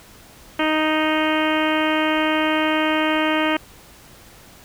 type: harmonic tone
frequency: 311.1 Hz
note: D#4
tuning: in tune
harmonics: 1 / 2 / 3 / 4 / 5 / 6 / 7 / 8 / 9 / 10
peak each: -21 / -24 / -26 / -27 / -28 / -29 / -29 / -30 / -31 / -31 dBFS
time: 0.59-3.57 s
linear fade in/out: 5 ms
effects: pink hiss -46 dBFS RMS until 4.64 s